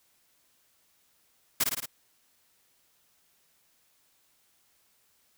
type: noise with echo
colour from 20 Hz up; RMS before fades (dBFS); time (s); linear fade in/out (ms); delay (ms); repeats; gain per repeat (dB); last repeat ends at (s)
white; -24; 1.6-1.64; 10; 55; 4; -3; 1.86
effects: white hiss -68 dBFS RMS until 5.37 s